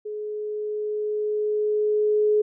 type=tone with level ramp; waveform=sine; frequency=422.8 Hz; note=G#4; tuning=31 cents sharp; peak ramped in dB=-29 to -16 dBFS; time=0.05-2.42 s; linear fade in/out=10 ms; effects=none